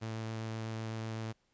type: tone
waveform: sawtooth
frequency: 111.5 Hz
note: A2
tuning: 23 cents sharp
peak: -33 dBFS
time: 0.01-1.33 s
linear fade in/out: 20 ms
effects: pink hiss -75 dBFS RMS until 1.53 s + resampled to 16000 Hz